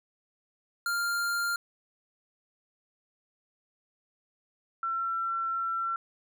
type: tone pair in turn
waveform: square / sine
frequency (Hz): 1396.9 / 1350.9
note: F6 / E6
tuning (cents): 0 / +42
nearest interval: minor second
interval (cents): 58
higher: first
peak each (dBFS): -28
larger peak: neither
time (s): 0.86-1.56 / 4.83-5.96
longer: second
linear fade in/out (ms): 2
effects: none